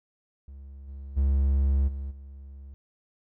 triangle tone with level steps, 68.6 Hz, C#2, 17 cents flat, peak -39 / -35 / -18 / -29 / -39 dBFS, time 0.48-2.74 s, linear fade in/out 0 ms, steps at 0.87 / 1.16 / 1.87 / 2.1 s, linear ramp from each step 20 ms, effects none

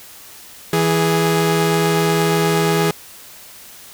sawtooth tone pair together, 164.44 / 415.3 Hz, E3 / G#4, -4 / 0 cents, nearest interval octave + major third, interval 1604 cents, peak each -13 dBFS, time 0.73-2.91 s, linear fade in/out 2 ms, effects white hiss -40 dBFS RMS until 3.93 s

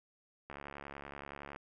click train, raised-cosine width 0.5 ms, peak -30 dBFS, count 76, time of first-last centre 0.5-1.561 s, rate 70.7 Hz, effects none

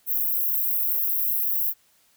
white high-pass noise, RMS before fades -24 dBFS, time 0.06-1.74 s, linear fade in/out 50 ms, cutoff 12000 Hz, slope 96 dB/octave, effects white hiss -62 dBFS RMS until 2.16 s

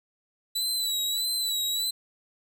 sawtooth tone with vibrato, 3951 Hz, B7, in tune, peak -23 dBFS, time 0.55-1.91 s, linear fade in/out 10 ms, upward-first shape sine, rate 1.6 Hz, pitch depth 56 cents each way, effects none

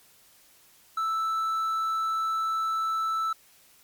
triangle tone, 1318.5 Hz, E6, in tune, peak -23 dBFS, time 0.97-3.33 s, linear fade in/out 5 ms, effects white hiss -58 dBFS RMS until 3.83 s + MP3 96 kbps

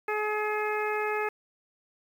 harmonic tone, 423.9 Hz, G#4, 35 cents sharp, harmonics 1 / 2 / 3 / 4 / 5 / 6, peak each -30 / -33 / -35 / -36 / -37 / -38 dBFS, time 0.08-1.29 s, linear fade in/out 5 ms, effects 9-bit

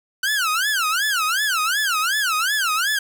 sawtooth tone with vibrato, 1468 Hz, F#6, 14 cents flat, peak -15 dBFS, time 0.23-2.99 s, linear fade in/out 5 ms, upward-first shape sine, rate 2.7 Hz, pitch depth 290 cents each way, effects 7-bit

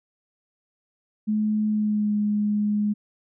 sine tone with pitch glide, 213.4 to 208.6 Hz, G#3 to G#3, +47 to +8 cents, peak -20 dBFS, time 1.27-2.94 s, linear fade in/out 20 ms, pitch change -39 cents, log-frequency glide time 1.68-2.14 s, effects none

